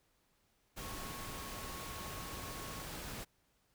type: tone in noise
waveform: sine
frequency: 1098 Hz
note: C#6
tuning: 17 cents flat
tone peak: -51 dBFS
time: 0.8-2.85 s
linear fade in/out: 20 ms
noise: pink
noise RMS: -45 dBFS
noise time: 0.76-3.25 s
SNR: -9 dB
effects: pink hiss -75 dBFS RMS until 3.74 s